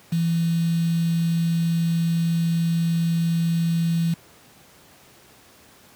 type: tone with quantisation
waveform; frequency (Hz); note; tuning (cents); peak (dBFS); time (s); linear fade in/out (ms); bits
sine; 166.9; E3; +22; -18; 0.12-4.14; 5; 6
effects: pink hiss -51 dBFS RMS until 5.95 s + high-pass 100 Hz 12 dB/octave